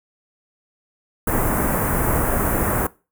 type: band-stop noise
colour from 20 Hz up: pink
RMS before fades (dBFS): -20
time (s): 1.27-2.87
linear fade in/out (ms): 5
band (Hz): 1700 to 10000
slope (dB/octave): 24
effects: noise-tail reverb RT60 0.3 s tail -21 dB re dry